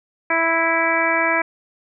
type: harmonic tone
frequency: 329.6 Hz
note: E4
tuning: in tune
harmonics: 1 / 2 / 3 / 4 / 5 / 6 / 7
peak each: -27 / -23 / -23 / -26 / -23 / -24 / -22 dBFS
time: 0.3-1.42 s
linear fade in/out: 5 ms
effects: none